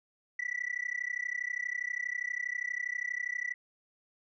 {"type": "tone with amplitude modulation", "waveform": "sine", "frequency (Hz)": 1964, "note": "B6", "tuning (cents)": -10, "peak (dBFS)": -27, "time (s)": [0.39, 3.54], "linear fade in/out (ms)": 5, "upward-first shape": "sine", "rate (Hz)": 32.4, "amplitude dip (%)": 100, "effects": ["tanh soft clip ceiling -27 dBFS"]}